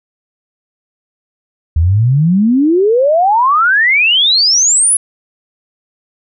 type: exponential sweep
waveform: sine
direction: up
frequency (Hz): 76 to 10730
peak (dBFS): -7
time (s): 1.76-4.97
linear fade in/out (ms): 5
effects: none